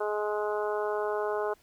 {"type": "harmonic tone", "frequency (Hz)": 210, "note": "G#3", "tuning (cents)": 19, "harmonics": [2, 3, 4, 5, 6, 7], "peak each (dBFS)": [-30, -34, -36, -38, -40, -41], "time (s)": [0, 1.54], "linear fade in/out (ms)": 10, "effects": ["pink hiss -63 dBFS RMS until 1.62 s"]}